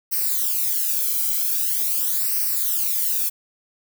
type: noise with flanger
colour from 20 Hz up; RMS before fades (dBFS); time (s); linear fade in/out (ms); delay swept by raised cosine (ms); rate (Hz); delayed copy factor
violet; -22; 0.11-3.3; 20; 0.28 to 1.12; 0.44; -0.95
effects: none